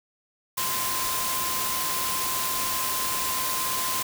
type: tone in noise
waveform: sine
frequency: 1039 Hz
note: C6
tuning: 12 cents flat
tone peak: -31 dBFS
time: 0.57-4.03 s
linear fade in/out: 10 ms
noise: white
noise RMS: -28 dBFS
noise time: 0.57-4.03 s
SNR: -6 dB
effects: none